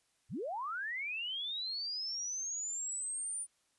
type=linear sweep; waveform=sine; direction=up; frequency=65.41 to 9397 Hz; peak=-36 dBFS; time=0.29-3.47 s; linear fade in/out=50 ms; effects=white hiss -75 dBFS RMS until 3.78 s + resampled to 24000 Hz